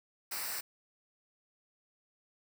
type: noise with comb filter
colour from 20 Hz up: white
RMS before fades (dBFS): -38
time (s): 0.31-0.61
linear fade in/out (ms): 10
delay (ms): 0.3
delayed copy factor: -0.7
effects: none